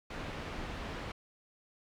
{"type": "low-pass noise", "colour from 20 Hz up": "pink", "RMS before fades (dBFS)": -41, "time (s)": [0.1, 1.12], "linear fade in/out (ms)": 5, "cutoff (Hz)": 3000, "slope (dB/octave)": 12, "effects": []}